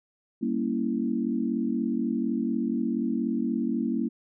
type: chord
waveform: sine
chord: G diminished seventh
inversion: none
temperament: equal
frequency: 196 / 233.1 / 277.2 / 329.6 Hz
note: G3 / Bb3 / Db4 / Fb4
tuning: 0 / 0 / 0 / 0 cents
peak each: -33 / -27 / -31 / -32 dBFS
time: 0.41-4.09 s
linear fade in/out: 20 ms
effects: none